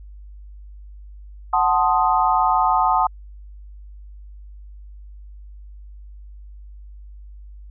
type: chord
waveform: sine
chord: F# diminished seventh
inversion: none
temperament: equal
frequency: 740 / 880 / 1046.5 / 1244.5 Hz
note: F#5 / A5 / C6 / Eb6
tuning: 0 / 0 / 0 / 0 cents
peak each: -20 / -19 / -22 / -21 dBFS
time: 1.53-3.07 s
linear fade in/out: 5 ms
effects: added 50 Hz sine -37 dBFS peak until 7.7 s